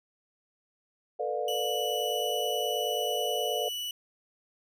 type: chord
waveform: sine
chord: B half-diminished seventh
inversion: third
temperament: just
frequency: 444.5 / 493.9 / 592.7 / 711.2 Hz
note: A4 / B4 / D5 / F5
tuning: +18 / 0 / +16 / +31 cents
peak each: -34 dBFS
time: 1.19-3.69 s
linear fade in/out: 10 ms
type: tone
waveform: 40% pulse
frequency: 2957 Hz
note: F#7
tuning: 2 cents flat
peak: -32 dBFS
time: 1.48-3.91 s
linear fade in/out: 2 ms
effects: none